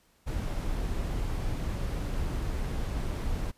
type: noise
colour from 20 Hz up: brown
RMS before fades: -31 dBFS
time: 0.26-3.52 s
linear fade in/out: 20 ms
effects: pink hiss -66 dBFS RMS until 3.57 s + resampled to 32000 Hz